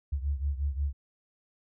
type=beating tone pair; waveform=sine; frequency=69.3 / 74.9 Hz; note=C#2 / D2; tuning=0 / +35 cents; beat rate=5.6 Hz; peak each=-29 / -33 dBFS; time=0.12-0.93 s; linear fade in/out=10 ms; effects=none